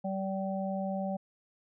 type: harmonic tone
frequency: 192.6 Hz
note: G3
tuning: 30 cents flat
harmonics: 1 / 3 / 4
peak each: -33 / -36 / -38 dBFS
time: 0.04-1.17 s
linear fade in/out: 10 ms
effects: none